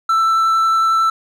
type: tone with vibrato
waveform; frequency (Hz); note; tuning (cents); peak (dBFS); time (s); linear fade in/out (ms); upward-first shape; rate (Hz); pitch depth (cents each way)
triangle; 1329; E6; +14; -10; 0.09-1.1; 5; triangle; 11; 9
effects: none